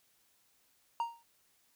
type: tone with exponential decay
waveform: triangle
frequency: 932 Hz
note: A#5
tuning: 1 cent flat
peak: -26 dBFS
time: 1-1.23 s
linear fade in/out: 1 ms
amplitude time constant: 50 ms
effects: white hiss -71 dBFS RMS until 1.75 s